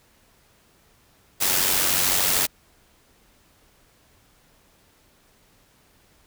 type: noise with amplitude modulation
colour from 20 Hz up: white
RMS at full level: -19 dBFS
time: 1.4-2.47 s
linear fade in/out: 20 ms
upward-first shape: sine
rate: 93.3 Hz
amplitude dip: 50%
effects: pink hiss -59 dBFS RMS until 6.26 s